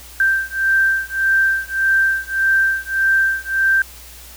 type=beating tone pair; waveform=sine; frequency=1568 / 1569.7 Hz; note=G6 / G6; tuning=0 / +2 cents; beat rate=1.7 Hz; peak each=-17 dBFS; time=0.2-3.82 s; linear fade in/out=2 ms; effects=added 60 Hz sine -41 dBFS peak until 4.36 s + white hiss -40 dBFS RMS until 4.36 s